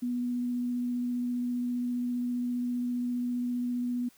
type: tone with vibrato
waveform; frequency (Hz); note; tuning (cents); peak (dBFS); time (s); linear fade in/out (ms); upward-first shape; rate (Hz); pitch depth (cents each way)
sine; 244.6; B3; -16; -28; 0.02-4.09; 10; sine; 15; 9
effects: white hiss -61 dBFS RMS until 4.17 s